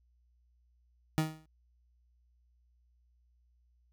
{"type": "tone with exponential decay", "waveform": "30% pulse", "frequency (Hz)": 157, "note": "D#3", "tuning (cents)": 16, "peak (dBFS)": -21, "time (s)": [1.18, 1.46], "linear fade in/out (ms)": 0, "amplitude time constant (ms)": 59, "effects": ["added 60 Hz sine -66 dBFS peak until 3.92 s"]}